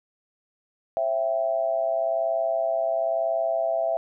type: tone with amplitude modulation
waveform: sine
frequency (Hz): 663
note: E5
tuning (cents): +10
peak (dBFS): -18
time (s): 0.97-3.97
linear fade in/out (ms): 0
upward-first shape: sine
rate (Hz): 121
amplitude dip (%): 80
effects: none